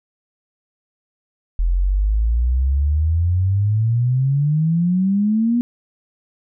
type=exponential sweep; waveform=sine; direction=up; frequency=41.49 to 243.7 Hz; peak=-14 dBFS; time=1.59-5.61 s; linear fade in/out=0 ms; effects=none